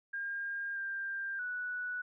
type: tone with pitch steps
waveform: sine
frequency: 1610 / 1589 / 1477 Hz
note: G6 / G6 / F#6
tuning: +46 / +23 / -3 cents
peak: -35 dBFS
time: 0.13-2.02 s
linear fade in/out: 10 ms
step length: 630 ms
effects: none